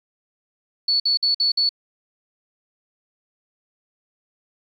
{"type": "tone bursts", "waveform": "sine", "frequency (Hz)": 4435, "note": "C#8", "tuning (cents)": 0, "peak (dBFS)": -16, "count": 5, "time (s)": [0.88, 1.692], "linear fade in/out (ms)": 5, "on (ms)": 120, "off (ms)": 53, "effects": ["9-bit"]}